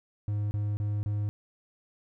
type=tone bursts; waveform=triangle; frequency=103.83 Hz; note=G#2; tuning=in tune; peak=-25 dBFS; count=4; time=0.28-1.29 s; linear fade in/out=0 ms; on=230 ms; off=30 ms; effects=none